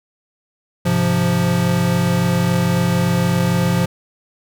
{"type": "chord", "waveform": "square", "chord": "F minor", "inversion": "first", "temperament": "equal", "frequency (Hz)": [103.83, 130.81, 174.61], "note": ["Ab2", "C3", "F3"], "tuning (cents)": [0, 0, 0], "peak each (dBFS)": [-23, -21, -17], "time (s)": [0.85, 3.86], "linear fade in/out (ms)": 10, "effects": []}